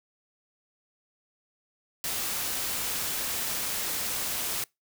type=noise; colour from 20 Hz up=white; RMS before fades=-31 dBFS; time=2.04-4.64 s; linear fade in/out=2 ms; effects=noise-tail reverb RT60 0.2 s tail -25 dB re dry